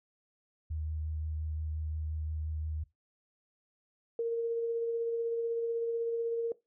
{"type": "tone with vibrato", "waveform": "sine", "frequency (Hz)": 77.78, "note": "D#2", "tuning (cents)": 0, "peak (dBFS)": -33, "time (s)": [0.7, 2.84], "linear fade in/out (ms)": 10, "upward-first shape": "triangle", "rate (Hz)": 5.7, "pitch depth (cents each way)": 16}
{"type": "tone with tremolo", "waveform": "sine", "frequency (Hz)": 463, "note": "A#4", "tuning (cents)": -12, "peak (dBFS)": -28, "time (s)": [4.19, 6.52], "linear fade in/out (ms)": 2, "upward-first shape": "sine", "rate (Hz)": 16, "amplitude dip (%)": 25}
{"effects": ["noise-tail reverb RT60 0.2 s tail -19 dB re dry"]}